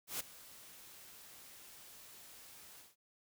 white noise with ADSR envelope, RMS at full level -38 dBFS, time 0.07-2.96 s, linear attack 130 ms, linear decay 11 ms, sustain -18 dB, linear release 180 ms, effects none

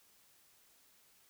silence, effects white hiss -67 dBFS RMS until 1.29 s

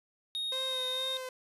triangle tone with pitch glide, 3729 to 3693 Hz, A#7 to A#7, 0 to -17 cents, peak -31 dBFS, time 0.35-1.17 s, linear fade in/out 0 ms, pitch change -17 cents, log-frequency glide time 0.66-0.94 s
sawtooth tone with vibrato, 517 Hz, C5, 21 cents flat, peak -34 dBFS, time 0.52-1.29 s, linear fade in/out 2 ms, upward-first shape sine, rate 2.2 Hz, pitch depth 24 cents each way
effects resampled to 32000 Hz

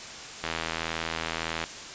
click train, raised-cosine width 0.3 ms, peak -13 dBFS, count 99, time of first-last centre 0.44-1.64 s, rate 81.7 Hz, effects white hiss -40 dBFS RMS until 1.94 s + resampled to 16000 Hz

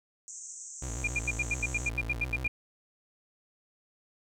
pink band-pass noise, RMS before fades -44 dBFS, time 0.28-1.89 s, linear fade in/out 0 ms, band 6100 to 8000 Hz, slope 96 dB/octave
30% pulse tone with vibrato, 60 Hz, B1, 49 cents flat, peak -32 dBFS, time 0.82-2.48 s, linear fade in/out 5 ms, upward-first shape square, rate 7.1 Hz, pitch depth 130 cents each way
sine tone bursts, 2413 Hz, D7, 46 cents sharp, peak -26 dBFS, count 13, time 1.04-2.479 s, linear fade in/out 5 ms, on 35 ms, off 82 ms
effects none

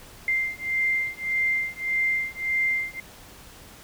sine beating tone pair, 2093 / 2094.7 Hz, C7 / C7, 0 / +1 cents, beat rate 1.7 Hz, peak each -26 dBFS, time 0.28-3 s, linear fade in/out 2 ms, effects pink hiss -47 dBFS RMS until 3.83 s

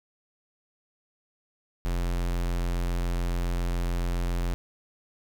square tone, 43.58 Hz, F1, 3 cents flat, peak -26 dBFS, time 1.85-4.54 s, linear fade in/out 0 ms, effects none

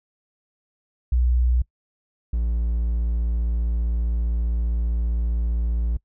sine / triangle tone pair in turn, 61.1 / 57.61 Hz, B1 / A#1, -18 / -20 cents, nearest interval minor second, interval 102 cents, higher first, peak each -16 / -18 dBFS, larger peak first, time 1.12-1.62 / 2.33-5.97 s, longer second, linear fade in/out 5 ms, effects noise-tail reverb RT60 0.1 s tail -23 dB re dry

